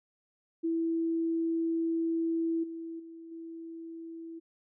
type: tone with level steps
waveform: sine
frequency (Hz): 329.6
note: E4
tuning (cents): 0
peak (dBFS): -27 / -37 / -44 / -40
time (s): 0.63-4.4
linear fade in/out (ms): 20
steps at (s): 2.63 / 2.99 / 3.31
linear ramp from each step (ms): 10
effects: none